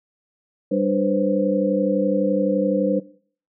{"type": "tone cluster", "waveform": "sine", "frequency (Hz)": [195.8, 296.8, 495.2, 527], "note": ["G3", "D4", "B4", "C5"], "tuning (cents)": [-2, 18, 5, 12], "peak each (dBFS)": -23, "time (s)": [0.71, 3], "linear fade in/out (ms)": 10, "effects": ["noise-tail reverb RT60 0.5 s tail -19 dB re dry"]}